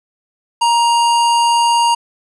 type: tone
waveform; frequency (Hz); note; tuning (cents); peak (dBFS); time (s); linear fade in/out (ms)
square; 939; A#5; +12; -11; 0.61-1.95; 10
effects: resampled to 24000 Hz + 8-bit